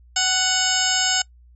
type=harmonic tone with a mistuned harmonic; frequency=740 Hz; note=F#5; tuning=in tune; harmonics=1 / 2 / 3 / 4 / 5 / 6 / 7 / 9 / 10; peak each=-28 / -25 / -32 / -24 / -31 / -30 / -25 / -27 / -24 dBFS; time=0.16-1.22 s; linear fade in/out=5 ms; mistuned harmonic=1; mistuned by=+29 cents; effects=noise-tail reverb RT60 0.1 s tail -24 dB re dry + added 60 Hz sine -47 dBFS peak until 1.55 s